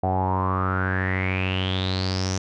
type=tone with low-pass filter sweep; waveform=sawtooth; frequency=93.6 Hz; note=F#2; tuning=20 cents sharp; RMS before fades=-24 dBFS; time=0.03-2.38 s; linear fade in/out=5 ms; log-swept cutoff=720 to 6100 Hz; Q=9.3; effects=none